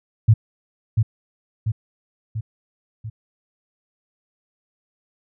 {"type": "tone with echo", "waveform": "sine", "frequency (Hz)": 110, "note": "A2", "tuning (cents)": 0, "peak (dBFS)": -8, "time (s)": [0.28, 0.34], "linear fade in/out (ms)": 10, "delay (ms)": 690, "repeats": 4, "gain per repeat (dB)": -5, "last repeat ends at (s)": 3.1, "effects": []}